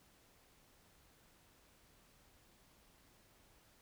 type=silence; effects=pink hiss -68 dBFS RMS until 3.81 s